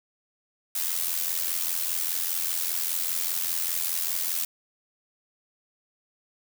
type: noise with amplitude modulation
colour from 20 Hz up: blue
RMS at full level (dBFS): -25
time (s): 0.75-4.45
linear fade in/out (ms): 5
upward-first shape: sine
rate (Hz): 85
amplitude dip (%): 70
effects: none